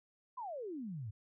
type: exponential sweep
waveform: sine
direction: down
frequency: 1059 to 97.2 Hz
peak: -40 dBFS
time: 0.37-1.11 s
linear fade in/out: 10 ms
effects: none